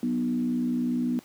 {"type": "tone with frequency modulation", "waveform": "sine", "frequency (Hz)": 245.6, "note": "B3", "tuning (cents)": -9, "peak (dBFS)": -23, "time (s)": [0.03, 1.19], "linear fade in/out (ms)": 0, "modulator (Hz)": 60.3, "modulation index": 0.73, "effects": ["pink hiss -54 dBFS RMS until 1.24 s", "high-pass 150 Hz 12 dB/octave"]}